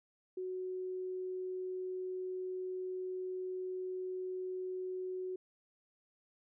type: tone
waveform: sine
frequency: 370 Hz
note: F#4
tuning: in tune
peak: -37 dBFS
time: 0.37-5.36 s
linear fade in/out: 5 ms
effects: none